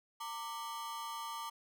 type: ring-modulated tone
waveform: 45% pulse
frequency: 1046.5 Hz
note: C6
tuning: in tune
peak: -37 dBFS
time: 0.2-1.5 s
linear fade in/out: 10 ms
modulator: 130 Hz
effects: none